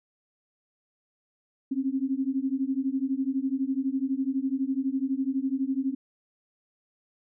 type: beating tone pair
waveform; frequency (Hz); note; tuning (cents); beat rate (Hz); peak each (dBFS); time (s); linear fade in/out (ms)
sine; 261.6 / 273.6; C4 / C#4; 0 / -23; 12; -28; 1.71-5.95; 10
effects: none